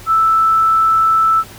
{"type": "tone", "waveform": "sine", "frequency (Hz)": 1318.5, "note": "E6", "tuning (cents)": 0, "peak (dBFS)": -9, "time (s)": [0.06, 1.44], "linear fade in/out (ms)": 50, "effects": ["added 103 Hz sine -43 dBFS peak until 1.58 s", "pink hiss -37 dBFS RMS until 1.58 s"]}